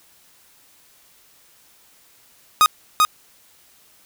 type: tone with echo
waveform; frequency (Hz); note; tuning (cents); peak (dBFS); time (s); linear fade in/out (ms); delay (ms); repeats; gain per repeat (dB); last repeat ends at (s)
45% pulse; 1244.5; D#6; 0; -10; 2.61-2.66; 0; 390; 1; -2; 3.05
effects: white hiss -54 dBFS RMS until 4.05 s